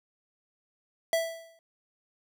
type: tone with exponential decay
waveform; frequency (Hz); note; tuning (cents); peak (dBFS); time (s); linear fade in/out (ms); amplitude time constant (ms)
square; 659.3; E5; 0; -22; 1.13-1.59; 1; 100
effects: none